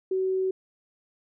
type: tone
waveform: sine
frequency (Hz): 377.2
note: F#4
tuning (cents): +33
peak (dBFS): -23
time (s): 0.11-0.51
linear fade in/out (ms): 5
effects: none